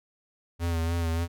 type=tone with vibrato; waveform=square; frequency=83.6 Hz; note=E2; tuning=25 cents sharp; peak=-26 dBFS; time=0.59-1.28 s; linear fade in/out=50 ms; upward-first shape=sine; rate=3.4 Hz; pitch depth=39 cents each way; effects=none